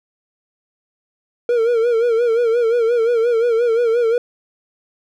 triangle tone with vibrato, 466.2 Hz, A#4, in tune, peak -11 dBFS, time 1.49-4.18 s, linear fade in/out 2 ms, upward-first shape sine, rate 5.7 Hz, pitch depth 78 cents each way, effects none

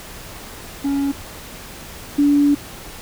triangle / sine tone pair in turn, 279.2 / 287.7 Hz, C#4 / D4, +13 / -36 cents, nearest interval minor second, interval 51 cents, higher second, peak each -15 / -11 dBFS, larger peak second, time 0.84-1.12 / 2.18-2.55 s, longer second, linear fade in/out 10 ms, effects pink hiss -36 dBFS RMS until 3.01 s

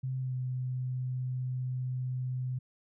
sine tone with pitch glide, 130.3 to 127.47 Hz, C3 to C3, -7 to -45 cents, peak -31 dBFS, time 0.03-2.59 s, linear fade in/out 10 ms, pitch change -38 cents, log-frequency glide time 0.2-0.35 s, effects none

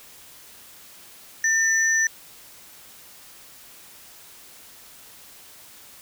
sine tone pair together, 1801 / 5930 Hz, A6 / F#8, +40 / +3 cents, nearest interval octave + major sixth, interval 2063 cents, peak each -19 / -23 dBFS, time 1.44-2.07 s, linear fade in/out 2 ms, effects white hiss -47 dBFS RMS until 6.01 s

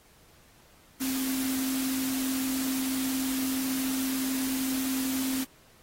sine tone in noise, 263.8 Hz, C4, 14 cents sharp, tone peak -28 dBFS, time 1-5.45 s, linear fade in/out 20 ms, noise white, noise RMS -35 dBFS, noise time 1-5.45 s, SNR +4 dB, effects pink hiss -59 dBFS RMS until 5.82 s + AAC 48 kbps

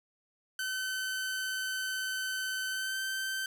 sawtooth tone with pitch glide, 1526 to 1548.2 Hz, G6 to G6, -47 to -22 cents, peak -29 dBFS, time 0.59-3.46 s, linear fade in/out 2 ms, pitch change +25 cents, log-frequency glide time 2.69-2.99 s, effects none

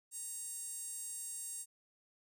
sawtooth tone with high-pass filter, 932.3 Hz, A#5, in tune, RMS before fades -44 dBFS, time 0.11-1.66 s, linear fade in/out 50 ms, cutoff 8300 Hz, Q 5.2, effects none

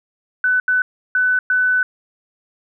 sine tone bursts at uneven times, 1500 Hz, F#6, 23 cents sharp, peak -13 dBFS, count 4, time 0.44-0.6 / 0.68-0.82 / 1.15-1.39 / 1.5-1.83 s, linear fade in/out 2 ms, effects none

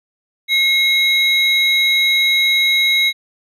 triangle tone pair together, 2156 / 3839 Hz, C#7 / B7, -49 / -50 cents, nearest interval minor seventh, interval 999 cents, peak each -13 dBFS, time 0.48-3.13 s, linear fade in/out 50 ms, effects resampled to 32000 Hz

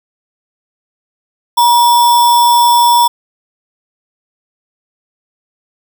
sine tone with sample-and-hold, 956 Hz, A#5, 43 cents sharp, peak -5 dBFS, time 1.57-3.08 s, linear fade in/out 10 ms, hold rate 4410 Hz, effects none

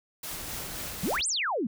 white noise with tremolo, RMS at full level -37 dBFS, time 0.23-1.17 s, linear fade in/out 5 ms, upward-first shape sine, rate 3.8 Hz, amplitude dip 35%
pink noise, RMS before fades -42 dBFS, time 0.31-1.21 s, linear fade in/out 0 ms
sine exponential two-way sweep, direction up then down, 146.83 to 9397 to 197.2 Hz, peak -26 dBFS, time 1.03-1.67 s, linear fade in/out 5 ms, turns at 1.27 s
effects none

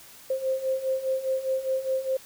sine beating tone pair, 523.3 / 528.2 Hz, C5 / C5, 0 / +16 cents, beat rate 4.9 Hz, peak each -30 / -26 dBFS, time 0.3-2.17 s, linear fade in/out 5 ms, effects white hiss -49 dBFS RMS until 2.25 s

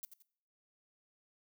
violet noise with echo, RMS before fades -44 dBFS, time 0.03-0.05 s, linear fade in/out 0 ms, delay 86 ms, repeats 2, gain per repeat -9 dB, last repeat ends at 0.222 s, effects noise-tail reverb RT60 0.6 s tail -21 dB re dry

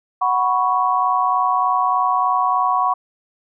sine chord, F# suspended fourth, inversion none, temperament just, 740 / 986.7 / 1110 Hz, F#5 / B5 / C#6, 0 / -2 / +2 cents, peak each -20 / -20 / -18 dBFS, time 0.21-2.94 s, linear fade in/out 10 ms, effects none

